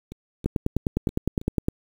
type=two click trains; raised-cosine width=3 ms; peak=-24 / -9 dBFS; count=5 / 13; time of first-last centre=0.12-1.414 / 0.46-1.684 s; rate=3.09 / 9.8 Hz; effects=7-bit